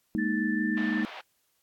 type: chord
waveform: sine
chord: Ab suspended second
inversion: none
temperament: just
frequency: 207.7 / 233.6 / 311.5 Hz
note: Ab3 / Bb3 / Eb4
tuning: 0 / +4 / +2 cents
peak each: -30 dBFS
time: 0.15-1.05 s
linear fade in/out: 0 ms
type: tone with pitch glide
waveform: sine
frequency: 1760 to 1774.3 Hz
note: A6 to A6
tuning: 0 to +14 cents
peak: -32 dBFS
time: 0.18-1.04 s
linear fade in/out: 10 ms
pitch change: +14 cents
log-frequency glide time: 0.55-0.62 s
type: band-pass noise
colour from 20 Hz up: pink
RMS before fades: -43 dBFS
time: 0.77-1.21 s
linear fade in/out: 2 ms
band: 610 to 3500 Hz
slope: 24 dB/octave
effects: white hiss -72 dBFS RMS until 1.62 s + AAC 64 kbps